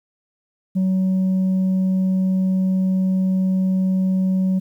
sine tone, 187.8 Hz, F#3, 26 cents sharp, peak -13 dBFS, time 0.75-4.6 s, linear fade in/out 20 ms, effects tanh soft clip ceiling -15 dBFS + 9-bit

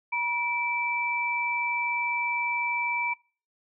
sine tone pair together, 959 / 2326 Hz, A#5 / D7, +49 / -17 cents, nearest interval octave + minor third, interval 1534 cents, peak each -29 / -27 dBFS, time 0.12-3.14 s, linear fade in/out 10 ms, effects noise-tail reverb RT60 0.4 s tail -24 dB re dry

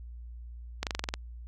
slowing click train, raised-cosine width 0.2 ms, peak -13 dBFS, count 8, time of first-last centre 0.83-1.139 s, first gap 38 ms, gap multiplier 1.05, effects added 59 Hz sine -41 dBFS peak until 1.47 s

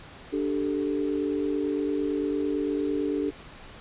sine chord, D suspended fourth, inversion none, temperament just, 293.7 / 391.6 / 440.5 Hz, D4 / G4 / A4, 0 / -2 / +2 cents, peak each -27 / -30 / -31 dBFS, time 0.32-3.31 s, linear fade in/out 20 ms, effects pink hiss -46 dBFS RMS until 3.8 s + resampled to 8000 Hz

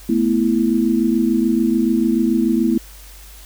sine chord, A suspended second, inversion none, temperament equal, 220 / 246.9 / 329.6 Hz, A3 / B3 / E4, 0 / 0 / 0 cents, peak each -18 dBFS, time 0.09-2.78 s, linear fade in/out 5 ms, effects added 50 Hz sine -39 dBFS peak until 3.45 s + white hiss -43 dBFS RMS until 3.45 s

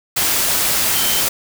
sine tone in noise, 3100 Hz, G7, 20 cents flat, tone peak -24 dBFS, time 0.95-1.21 s, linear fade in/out 10 ms, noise white, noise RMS -17 dBFS, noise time 0.16-1.29 s, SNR -10 dB, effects none

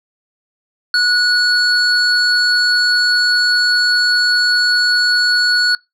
sine tone pair together, 1465 / 4390 Hz, F#6 / C#8, -18 / -18 cents, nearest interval octave + perfect fifth, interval 1900 cents, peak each -12 dBFS, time 0.94-5.75 s, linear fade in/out 2 ms, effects noise-tail reverb RT60 0.2 s tail -24 dB re dry + tanh soft clip ceiling -7 dBFS

